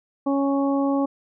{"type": "harmonic tone", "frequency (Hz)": 277.2, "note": "C#4", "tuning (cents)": 0, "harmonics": [1, 2, 3, 4], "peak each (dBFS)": [-20, -26, -30, -32], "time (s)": [0.26, 1.06], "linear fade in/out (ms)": 10, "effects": []}